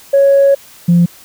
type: tone pair in turn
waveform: sine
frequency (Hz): 554.4 / 173.02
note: C#5 / F3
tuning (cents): 0 / -16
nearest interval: octave + minor sixth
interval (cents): 2016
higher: first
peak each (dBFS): -4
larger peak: neither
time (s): 0.13-0.55 / 0.88-1.06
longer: first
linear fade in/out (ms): 10
effects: tanh soft clip ceiling -2 dBFS + white hiss -40 dBFS RMS until 1.24 s